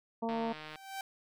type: harmonic tone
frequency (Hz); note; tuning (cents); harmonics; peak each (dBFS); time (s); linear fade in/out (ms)
228.3; A#3; -36; 1 / 2 / 3 / 4 / 5; -35 / -38 / -38 / -39 / -50; 0.22-0.53; 10
type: click train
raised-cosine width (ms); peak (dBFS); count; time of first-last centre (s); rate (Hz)
0.3; -29; 73; 0.29-0.758; 154
type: tone with exponential growth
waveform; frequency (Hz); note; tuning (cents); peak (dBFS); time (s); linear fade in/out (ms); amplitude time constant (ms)
sawtooth; 777; G5; -16; -32; 0.5-1.01; 2; 110
effects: none